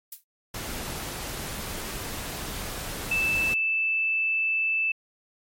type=noise with exponential decay; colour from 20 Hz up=violet; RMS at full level=-31 dBFS; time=0.12-0.24 s; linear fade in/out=5 ms; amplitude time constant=26 ms
type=noise; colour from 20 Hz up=pink; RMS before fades=-34 dBFS; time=0.54-3.54 s; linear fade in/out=5 ms
type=tone; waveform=sine; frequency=2637 Hz; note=E7; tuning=in tune; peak=-22 dBFS; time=3.11-4.92 s; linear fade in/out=5 ms
effects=MP3 64 kbps